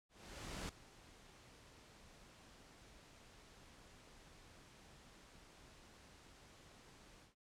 pink noise with ADSR envelope, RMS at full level -45 dBFS, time 0.09-7.35 s, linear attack 600 ms, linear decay 4 ms, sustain -17 dB, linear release 130 ms, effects low-pass 8000 Hz 12 dB/octave

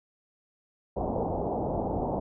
white low-pass noise, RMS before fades -30 dBFS, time 0.96-2.2 s, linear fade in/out 10 ms, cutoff 830 Hz, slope 48 dB/octave, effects none

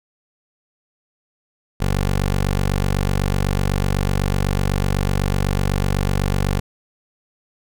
15% pulse tone, 48 Hz, G1, 36 cents flat, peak -11 dBFS, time 1.8-6.6 s, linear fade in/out 10 ms, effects none

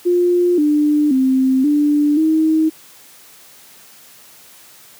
sine tone with pitch steps, 353.4 / 297.7 / 262.1 / 294.3 / 316.1 Hz, F4 / D4 / C4 / D4 / D#4, +21 / +24 / +3 / +4 / +27 cents, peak -11 dBFS, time 0.05-2.7 s, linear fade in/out 20 ms, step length 530 ms, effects white hiss -44 dBFS RMS until 4.99 s + high-pass 100 Hz 12 dB/octave

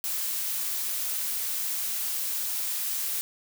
blue noise, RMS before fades -30 dBFS, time 0.04-3.21 s, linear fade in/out 0 ms, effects none

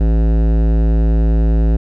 sine tone with hard clipping, 55 Hz, A1, in tune, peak -12 dBFS, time 0-1.77 s, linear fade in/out 10 ms, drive 16 dB, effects none

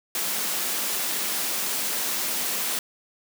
white high-pass noise, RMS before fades -27 dBFS, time 0.15-2.79 s, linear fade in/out 2 ms, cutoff 160 Hz, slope 96 dB/octave, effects none

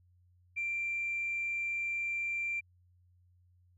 sine tone, 2362 Hz, D7, 9 cents sharp, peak -31 dBFS, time 0.56-2.61 s, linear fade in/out 20 ms, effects tanh soft clip ceiling -27 dBFS + added 89 Hz sine -63 dBFS peak until 3.77 s

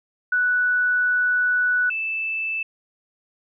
sine tone pair in turn, 1480 / 2637 Hz, F#6 / E7, 0 / 0 cents, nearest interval minor seventh, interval 1000 cents, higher second, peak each -17 / -23 dBFS, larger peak first, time 0.32-1.9 / 1.9-2.63 s, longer first, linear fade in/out 5 ms, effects none

